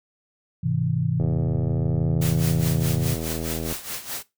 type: chord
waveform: sine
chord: Ab augmented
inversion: none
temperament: just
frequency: 103.83 / 129.78 / 162.23 Hz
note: Ab2 / C3 / E3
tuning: 0 / -14 / -27 cents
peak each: -28 / -24 / -24 dBFS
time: 0.63-3.15 s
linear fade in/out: 10 ms
type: click train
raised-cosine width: 2 ms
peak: -17 dBFS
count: 205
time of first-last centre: 1.2-3.725 s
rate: 80.8 Hz
type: noise with tremolo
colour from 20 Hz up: white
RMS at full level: -30 dBFS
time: 2.21-4.23 s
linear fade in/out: 10 ms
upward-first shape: sine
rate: 4.8 Hz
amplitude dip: 75%
effects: noise-tail reverb RT60 0.2 s tail -18 dB re dry